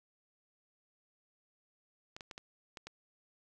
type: clicks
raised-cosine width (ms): 0.2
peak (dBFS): -28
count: 6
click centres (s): 2.165 / 2.208 / 2.312 / 2.379 / 2.772 / 2.87
effects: none